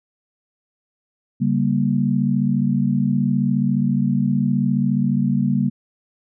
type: chord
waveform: sine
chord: G diminished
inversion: second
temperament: just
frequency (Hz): 141.12 / 196 / 235.2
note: Db3 / G3 / Bb3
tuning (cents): +31 / 0 / +16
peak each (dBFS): -21 / -20 / -20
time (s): 1.4-5.7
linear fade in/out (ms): 20
effects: none